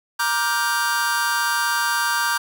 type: chord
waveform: 45% pulse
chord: G minor seventh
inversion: first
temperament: just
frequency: 940.8 / 1176 / 1411.2 / 1568 Hz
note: Bb5 / D6 / F6 / G6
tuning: +16 / +2 / +18 / 0 cents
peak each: -25 / -26 / -28 / -23 dBFS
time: 0.19-2.38 s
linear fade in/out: 10 ms
effects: none